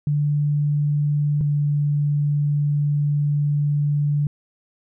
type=tone pair in turn; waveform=sine; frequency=146.83 / 146.04 Hz; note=D3 / D3; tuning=0 / -9 cents; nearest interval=unison; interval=9 cents; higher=first; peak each=-17 dBFS; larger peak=neither; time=0.07-1.41 / 1.41-4.27 s; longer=second; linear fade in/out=2 ms; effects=none